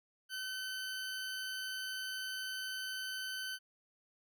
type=tone; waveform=20% pulse; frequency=1524 Hz; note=G6; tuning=49 cents flat; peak=-34 dBFS; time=0.29-3.59 s; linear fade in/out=50 ms; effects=none